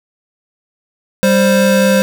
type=tone pair together; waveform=square; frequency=196.3 / 524.6 Hz; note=G3 / C5; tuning=+3 / +4 cents; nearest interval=octave + perfect fourth; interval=1701 cents; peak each=-12 dBFS; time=1.23-2.02 s; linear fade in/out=0 ms; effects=none